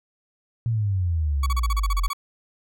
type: exponential sweep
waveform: sine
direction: down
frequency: 118.9 to 41.2 Hz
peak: -20 dBFS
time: 0.66-2.08 s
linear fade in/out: 0 ms
type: tone bursts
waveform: 40% pulse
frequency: 1128 Hz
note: C#6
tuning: 30 cents sharp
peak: -24 dBFS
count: 11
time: 1.43-2.133 s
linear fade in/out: 5 ms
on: 33 ms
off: 34 ms
effects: none